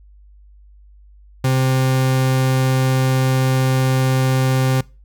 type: tone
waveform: 40% pulse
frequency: 130.81 Hz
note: C3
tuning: in tune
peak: -13 dBFS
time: 1.44-4.81 s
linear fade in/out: 5 ms
effects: noise-tail reverb RT60 0.3 s tail -23 dB re dry + added 50 Hz sine -43 dBFS peak until 5.04 s